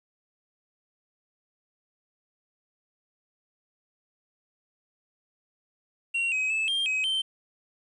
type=tone with pitch steps; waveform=triangle; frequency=2745 / 2535 / 2612 / 3195 / 2537 / 3111 Hz; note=F7 / D#7 / E7 / G7 / D#7 / G7; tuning=-31 / +32 / -17 / +32 / +33 / -14 cents; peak=-23 dBFS; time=6.14-7.22 s; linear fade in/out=10 ms; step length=180 ms; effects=resampled to 24000 Hz + 10-bit